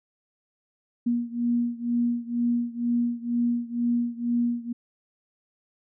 sine beating tone pair, 237.6 / 239.7 Hz, A#3 / A#3, +33 / +48 cents, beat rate 2.1 Hz, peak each -25 / -27 dBFS, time 1.06-4.73 s, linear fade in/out 10 ms, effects none

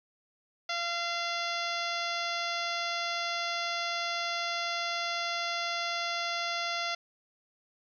harmonic tone with a mistuned harmonic, 687 Hz, F5, 29 cents flat, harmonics 1 / 2 / 3 / 4 / 5 / 6 / 7 / 8 / 9, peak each -37 / -36 / -37 / -41 / -39 / -42 / -40 / -47 / -47 dBFS, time 0.69-6.95 s, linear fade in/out 5 ms, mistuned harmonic 6, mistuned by +31 cents, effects 11-bit

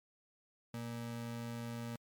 square ring-modulated tone, 176.7 Hz, F3, 21 cents sharp, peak -38 dBFS, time 0.74-1.96 s, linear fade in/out 0 ms, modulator 57 Hz, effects MP3 96 kbps

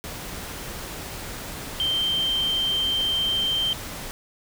sine tone in noise, 3136 Hz, G7, in tune, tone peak -21 dBFS, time 1.8-3.73 s, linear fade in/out 0 ms, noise pink, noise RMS -35 dBFS, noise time 0.04-4.11 s, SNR +11 dB, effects none

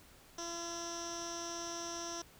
15% pulse tone with low-pass filter, 339.7 Hz, F4, 48 cents flat, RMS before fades -42 dBFS, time 0.38-2.22 s, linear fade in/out 5 ms, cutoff 5900 Hz, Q 7.6, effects pink hiss -60 dBFS RMS until 2.39 s

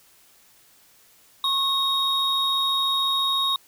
triangle tone pair together, 1090 / 3754 Hz, C#6 / A#7, -29 / +11 cents, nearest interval octave + major sixth, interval 2140 cents, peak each -24 / -20 dBFS, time 1.44-3.56 s, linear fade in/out 2 ms, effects white hiss -56 dBFS RMS until 3.67 s

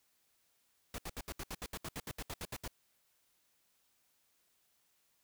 pink noise bursts, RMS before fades -42 dBFS, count 16, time 0.94-2.678 s, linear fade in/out 2 ms, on 43 ms, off 70 ms, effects white hiss -75 dBFS RMS until 5.23 s

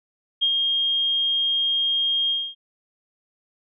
sine tone with ADSR envelope, 3230 Hz, G#7, 49 cents flat, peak -16 dBFS, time 0.41-2.55 s, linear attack 20 ms, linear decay 69 ms, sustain -3 dB, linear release 250 ms, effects none

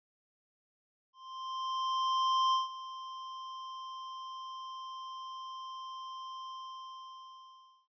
square tone with ADSR envelope, 1046.5 Hz, C6, in tune, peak -26 dBFS, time 1.13-7.88 s, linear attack 1400 ms, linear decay 150 ms, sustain -16 dB, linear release 1400 ms, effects resampled to 11025 Hz

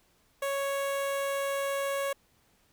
sawtooth tone with notch filter, 554.4 Hz, C#5, in tune, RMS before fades -31 dBFS, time 0.42-2.13 s, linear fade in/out 5 ms, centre 4800 Hz, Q 1.7, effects pink hiss -67 dBFS RMS until 2.72 s

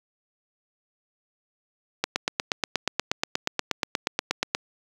click train, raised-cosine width 0.2 ms, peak -5 dBFS, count 22, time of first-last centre 2.04-4.549 s, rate 8.37 Hz, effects high-pass 150 Hz 12 dB/octave + 7-bit

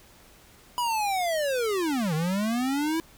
square linear two-way sweep, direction down then up, 987.8 to 150.9 to 332 Hz, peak -25 dBFS, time 0.78-3 s, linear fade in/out 0 ms, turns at 2.14 s, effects pink hiss -54 dBFS RMS until 3.17 s

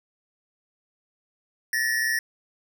square tone pair together, 1759.1 / 1883 Hz, A6 / A#6, -1 / +17 cents, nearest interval minor second, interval 118 cents, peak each -26 / -26 dBFS, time 1.73-2.19 s, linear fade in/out 2 ms, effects none

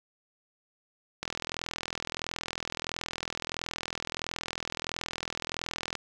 click train, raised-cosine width 0.2 ms, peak -15 dBFS, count 197, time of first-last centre 1.23-5.953 s, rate 41.5 Hz, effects none

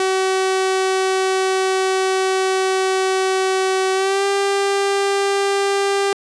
sawtooth tone with pitch glide, 378.9 to 397 Hz, F#4 to G4, +41 to +22 cents, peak -12 dBFS, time 0-6.13 s, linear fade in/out 2 ms, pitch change +81 cents, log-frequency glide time 3.93-4.25 s, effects resampled to 22050 Hz

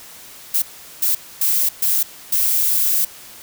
violet noise bursts at uneven times, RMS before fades -17 dBFS, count 5, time 0.54-0.62 / 1.02-1.15 / 1.41-1.69 / 1.82-2.03 / 2.32-3.05 s, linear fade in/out 5 ms, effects white hiss -40 dBFS RMS until 3.42 s

